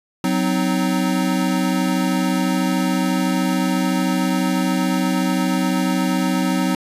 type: chord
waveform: square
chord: C diminished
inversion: second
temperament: equal with one note detuned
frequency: 185 / 257.3 / 311.1 Hz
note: Gb3 / C4 / Eb4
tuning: 0 / -29 / 0 cents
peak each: -21 / -22 / -24 dBFS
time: 0.24-6.75 s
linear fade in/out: 2 ms
effects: resampled to 32000 Hz